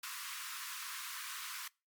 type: high-pass noise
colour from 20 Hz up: pink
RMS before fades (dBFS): -44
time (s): 0.03-1.68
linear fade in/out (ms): 5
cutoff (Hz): 1000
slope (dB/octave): 96
effects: noise-tail reverb RT60 0.3 s tail -25 dB re dry + MP3 96 kbps